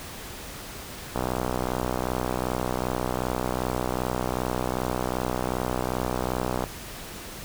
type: click train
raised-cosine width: 1 ms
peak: -12 dBFS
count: 344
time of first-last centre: 1.16-6.639 s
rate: 62.6 Hz
effects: pink hiss -39 dBFS RMS until 7.44 s